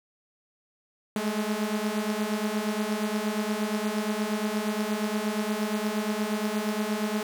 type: beating tone pair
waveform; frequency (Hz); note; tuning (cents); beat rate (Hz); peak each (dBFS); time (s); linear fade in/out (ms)
sawtooth; 207.7 / 216.2; G#3 / A3; 0 / -30; 8.5; -26 / -25; 1.16-7.23; 2
effects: 9-bit